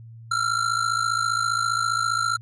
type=ring-modulated tone; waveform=square; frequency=1364 Hz; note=F6; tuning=41 cents flat; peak=-19 dBFS; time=0.31-2.37 s; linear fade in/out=5 ms; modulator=27.5 Hz; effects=added 114 Hz sine -40 dBFS peak until 2.41 s + resampled to 22050 Hz